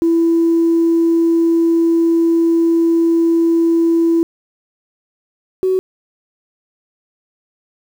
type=tone pair in turn; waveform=sine; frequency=332.9 / 374.7 Hz; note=E4 / F#4; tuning=+17 / +22 cents; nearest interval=major second; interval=205 cents; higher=second; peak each=-9 / -11 dBFS; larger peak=first; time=0.02-4.23 / 5.63-5.79 s; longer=first; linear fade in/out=0 ms; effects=tanh soft clip ceiling -6 dBFS + 7-bit